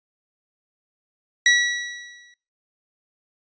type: tone with exponential decay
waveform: sawtooth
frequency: 1935 Hz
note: B6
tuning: 36 cents flat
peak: -8 dBFS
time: 1.46-2.34 s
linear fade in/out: 2 ms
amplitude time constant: 190 ms
effects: noise-tail reverb RT60 0.4 s tail -24 dB re dry + resampled to 16000 Hz